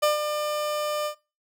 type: tone with ADSR envelope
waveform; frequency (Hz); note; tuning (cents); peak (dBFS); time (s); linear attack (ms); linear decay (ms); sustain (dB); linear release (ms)
30% pulse; 600; D5; +37; -15; 0.02-1.15; 14; 140; -8; 90
effects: noise-tail reverb RT60 0.3 s tail -20 dB re dry